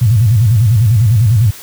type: tone with vibrato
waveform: sine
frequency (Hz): 111.3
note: A2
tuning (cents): +20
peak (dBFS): -6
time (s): 0.01-1.51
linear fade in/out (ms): 10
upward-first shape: square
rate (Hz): 10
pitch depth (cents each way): 170
effects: white hiss -33 dBFS RMS until 1.62 s